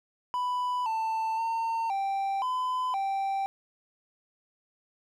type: tone with pitch steps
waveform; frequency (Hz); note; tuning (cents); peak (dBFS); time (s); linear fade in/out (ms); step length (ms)
triangle; 992 / 890 / 909 / 784 / 1012 / 782; B5 / A5 / A#5 / G5 / B5 / G5; +7 / +20 / -44 / 0 / +42 / -4; -25; 0.34-3.46; 0; 520
effects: none